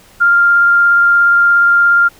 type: tone with vibrato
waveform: sine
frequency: 1396.9 Hz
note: F6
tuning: in tune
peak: -6 dBFS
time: 0.2-2.09 s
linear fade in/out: 20 ms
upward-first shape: triangle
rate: 17 Hz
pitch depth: 8 cents each way
effects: pink hiss -44 dBFS RMS until 2.19 s